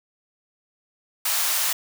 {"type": "high-pass noise", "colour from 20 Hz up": "white", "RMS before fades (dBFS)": -23, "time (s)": [1.25, 1.73], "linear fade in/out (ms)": 5, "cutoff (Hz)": 670, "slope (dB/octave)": 24, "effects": []}